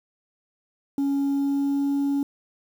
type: tone with pitch glide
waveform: sine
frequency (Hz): 278.7 to 280.6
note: C#4 to C#4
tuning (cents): +9 to +21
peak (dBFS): -18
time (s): 0.98-2.23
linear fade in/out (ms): 2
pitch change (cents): +12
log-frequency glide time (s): 1.3-1.91
effects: tanh soft clip ceiling -20 dBFS + 8-bit